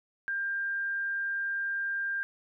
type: tone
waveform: sine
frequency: 1595 Hz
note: G6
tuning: 30 cents sharp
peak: -29 dBFS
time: 0.28-2.23 s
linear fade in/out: 0 ms
effects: none